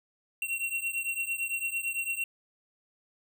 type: beating tone pair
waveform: square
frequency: 2730 / 2738.9 Hz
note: F7 / F7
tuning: -40 / -34 cents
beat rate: 8.9 Hz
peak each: -33 / -35 dBFS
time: 0.42-2.24 s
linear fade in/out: 2 ms
effects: none